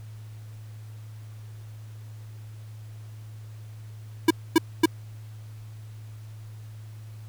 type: tone bursts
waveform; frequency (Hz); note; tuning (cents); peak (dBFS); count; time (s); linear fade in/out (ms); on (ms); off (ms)
square; 325.9; E4; -20; -14; 3; 4.28-4.858; 5; 26; 250
effects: added 108 Hz sine -39 dBFS peak until 7.28 s + pink hiss -57 dBFS RMS until 7.28 s